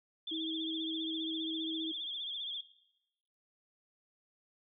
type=tone with vibrato; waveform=sine; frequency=3390 Hz; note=G#7; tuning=35 cents sharp; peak=-37 dBFS; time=0.27-2.61 s; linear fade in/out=5 ms; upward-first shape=sine; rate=15 Hz; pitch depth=89 cents each way
type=tone; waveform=sine; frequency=320.6 Hz; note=E4; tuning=48 cents flat; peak=-37 dBFS; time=0.31-1.92 s; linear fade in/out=10 ms
effects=noise-tail reverb RT60 0.9 s tail -17 dB re dry